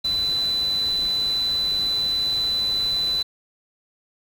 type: tone in noise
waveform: sine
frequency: 3999 Hz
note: B7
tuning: 21 cents sharp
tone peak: -20 dBFS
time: 0.04-3.23 s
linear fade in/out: 10 ms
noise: pink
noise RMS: -38 dBFS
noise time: 0.04-3.23 s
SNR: +15 dB
effects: none